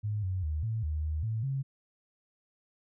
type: tone with pitch steps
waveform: sine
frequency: 105.2 / 93 / 76.8 / 111.5 / 76.7 / 77.4 / 111 / 135.6 Hz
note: G#2 / F#2 / D#2 / A2 / D#2 / D#2 / A2 / C#3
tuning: +23 / +9 / -22 / +23 / -24 / -9 / +16 / -38 cents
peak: -29 dBFS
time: 0.03-1.63 s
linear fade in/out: 20 ms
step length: 200 ms
effects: none